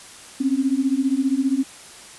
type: beating tone pair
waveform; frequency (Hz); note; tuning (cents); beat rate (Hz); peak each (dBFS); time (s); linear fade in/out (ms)
sine; 260 / 275; C4 / C#4; -11 / -14; 15; -21 / -20; 0.4-1.64; 10
effects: white hiss -42 dBFS RMS until 2.18 s + resampled to 24000 Hz